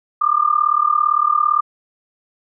sine tone with amplitude modulation, 1200 Hz, D6, 37 cents sharp, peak -9 dBFS, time 0.21-1.61 s, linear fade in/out 10 ms, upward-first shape sine, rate 37.7 Hz, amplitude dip 90%, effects none

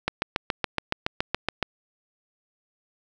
click train, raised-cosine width 0.3 ms, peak -7 dBFS, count 12, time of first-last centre 0.08-1.627 s, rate 7.11 Hz, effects none

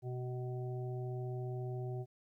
harmonic tone, 125.4 Hz, B2, 27 cents sharp, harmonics 1 / 3 / 5 / 6, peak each -38 / -44 / -52 / -52 dBFS, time 0.02-2.06 s, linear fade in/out 50 ms, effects 13-bit

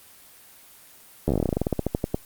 slowing click train, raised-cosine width 2 ms, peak -9 dBFS, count 21, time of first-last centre 1.28-2.145 s, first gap 12 ms, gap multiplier 1.12, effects white hiss -50 dBFS RMS until 2.25 s + Opus 24 kbps

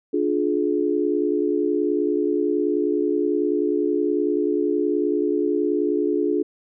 sine chord, D diminished, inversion none, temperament just, 293.7 / 352.4 / 422.9 Hz, D4 / F4 / Ab4, 0 / +16 / +31 cents, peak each -23 dBFS, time 0.13-6.43 s, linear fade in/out 10 ms, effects none

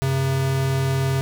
square tone pair together, 95 / 134.35 Hz, F#2 / C3, +46 / +46 cents, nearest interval tritone, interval 600 cents, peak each -29 / -20 dBFS, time 0.02-1.21 s, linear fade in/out 0 ms, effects none

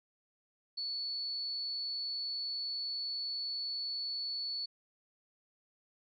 sine tone, 4435 Hz, C#8, in tune, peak -35 dBFS, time 0.77-4.66 s, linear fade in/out 10 ms, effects none

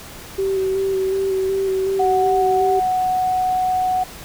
sine tone with vibrato, 384 Hz, G4, 36 cents flat, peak -17 dBFS, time 0.38-2.8 s, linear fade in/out 10 ms, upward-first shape square, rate 2.7 Hz, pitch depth 16 cents each way
sine tone, 740 Hz, F#5, in tune, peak -16 dBFS, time 1.99-4.04 s, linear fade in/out 10 ms
effects pink hiss -37 dBFS RMS until 4.24 s

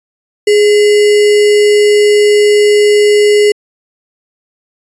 sine tone with sample-and-hold, 416.2 Hz, G#4, 4 cents sharp, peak -4 dBFS, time 0.47-3.52 s, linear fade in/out 5 ms, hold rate 2450 Hz, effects resampled to 22050 Hz

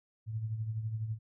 sine tone with tremolo, 110.3 Hz, A2, 5 cents sharp, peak -30 dBFS, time 0.26-1.19 s, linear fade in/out 50 ms, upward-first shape triangle, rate 12 Hz, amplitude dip 65%, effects none

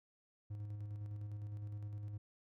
triangle tone with tremolo, 103.83 Hz, G#2, in tune, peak -39 dBFS, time 0.5-2.18 s, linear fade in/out 10 ms, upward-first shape square, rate 9.8 Hz, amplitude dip 30%, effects none

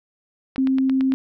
click train, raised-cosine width 0.3 ms, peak -17 dBFS, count 6, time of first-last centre 0.56-1.121 s, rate 8.91 Hz
sine tone, 264.7 Hz, C4, 20 cents sharp, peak -16 dBFS, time 0.58-1.14 s, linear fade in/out 0 ms
effects none

